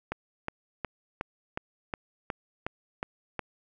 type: click train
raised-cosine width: 0.5 ms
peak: -16 dBFS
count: 10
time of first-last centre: 0.12-3.393 s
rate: 2.75 Hz
effects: none